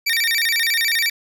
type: tone with vibrato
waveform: 25% pulse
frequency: 2063 Hz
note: C7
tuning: 25 cents flat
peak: -13 dBFS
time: 0.06-1.1 s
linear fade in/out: 10 ms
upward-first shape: square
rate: 14 Hz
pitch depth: 200 cents each way
effects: none